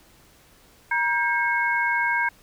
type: tone cluster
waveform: sine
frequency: 947 / 1596 / 2183 Hz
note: A#5 / G6 / C#7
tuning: +27 / +31 / -27 cents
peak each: -25 / -23 / -26 dBFS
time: 0.91-2.29 s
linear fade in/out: 5 ms
effects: pink hiss -55 dBFS RMS until 2.42 s